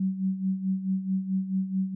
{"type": "tone with tremolo", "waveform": "sine", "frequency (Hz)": 190, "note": "F#3", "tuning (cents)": 46, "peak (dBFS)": -22, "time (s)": [0, 1.95], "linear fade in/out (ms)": 5, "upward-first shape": "sine", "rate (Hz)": 4.6, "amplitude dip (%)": 70, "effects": []}